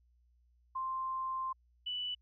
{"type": "tone pair in turn", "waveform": "sine", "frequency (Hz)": [1050, 2970], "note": ["C6", "F#7"], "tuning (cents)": [6, 6], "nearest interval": "octave + tritone", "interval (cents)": 1800, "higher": "second", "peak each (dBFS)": [-34, -35], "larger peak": "first", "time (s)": [[0.75, 1.53], [1.86, 2.15]], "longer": "first", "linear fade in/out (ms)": 10, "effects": ["added 60 Hz sine -66 dBFS peak until 2.21 s"]}